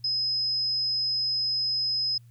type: tone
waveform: sine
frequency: 5080 Hz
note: D#8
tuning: 35 cents sharp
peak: -24 dBFS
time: 0.04-2.18 s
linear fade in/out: 5 ms
effects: added 118 Hz sine -49 dBFS peak until 2.3 s + white hiss -69 dBFS RMS until 2.3 s